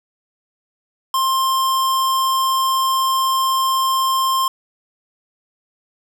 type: tone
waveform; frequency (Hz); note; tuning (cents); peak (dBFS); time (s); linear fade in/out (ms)
square; 1056; C6; +16; -16; 1.14-4.48; 2
effects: none